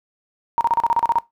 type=tone bursts; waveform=sine; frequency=935 Hz; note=A#5; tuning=5 cents sharp; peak=-13 dBFS; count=10; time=0.58-1.185 s; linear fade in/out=0 ms; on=29 ms; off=35 ms; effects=noise-tail reverb RT60 0.2 s tail -20 dB re dry